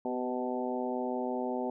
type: harmonic tone with a mistuned harmonic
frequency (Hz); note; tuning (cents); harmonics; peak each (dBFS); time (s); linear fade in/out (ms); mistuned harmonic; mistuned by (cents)
125.2; B2; +24; 2 / 3 / 4 / 5 / 6 / 7; -35 / -37 / -38 / -39 / -40 / -40; 0.05-1.7; 2; 3; +30
effects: none